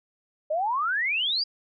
sine exponential sweep, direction up, 589 to 4920 Hz, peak -23 dBFS, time 0.5-1.44 s, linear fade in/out 10 ms, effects none

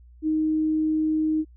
sine tone, 311.9 Hz, D#4, 4 cents sharp, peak -20 dBFS, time 0.22-1.45 s, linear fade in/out 50 ms, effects added 60 Hz sine -47 dBFS peak until 1.56 s

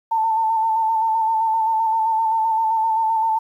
sine tone with vibrato, 891 Hz, A5, 22 cents sharp, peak -16 dBFS, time 0.11-3.39 s, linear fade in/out 10 ms, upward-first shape square, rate 7.7 Hz, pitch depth 27 cents each way, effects 9-bit

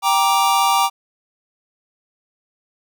square chord, G minor, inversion none, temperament just, 784 / 940.8 / 1176 Hz, G5 / Bb5 / D6, 0 / +16 / +2 cents, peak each -19 dBFS, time 0.02-0.9 s, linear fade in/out 50 ms, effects none

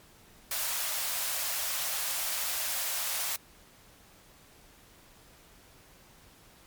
white high-pass noise, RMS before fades -32 dBFS, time 0.51-3.36 s, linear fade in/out 2 ms, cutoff 540 Hz, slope 48 dB/octave, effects pink hiss -57 dBFS RMS until 6.66 s + MP3 96 kbps

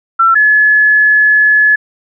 sine tone pair in turn, 1347 / 1708.7 Hz, E6 / G#6, +37 / +49 cents, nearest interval major third, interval 412 cents, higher second, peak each -5 dBFS, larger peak neither, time 0.19-0.35 / 0.35-1.76 s, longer second, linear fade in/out 10 ms, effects none

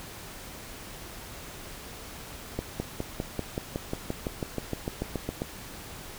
accelerating click train, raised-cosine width 2 ms, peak -16 dBFS, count 18, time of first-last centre 2.59-5.419 s, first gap 210 ms, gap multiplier 0.97, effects pink hiss -43 dBFS RMS until 6.18 s

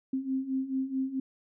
sine beating tone pair, 261.6 / 266.2 Hz, C4 / C4, 0 / +30 cents, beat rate 4.6 Hz, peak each -34 / -30 dBFS, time 0.13-1.2 s, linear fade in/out 5 ms, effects none

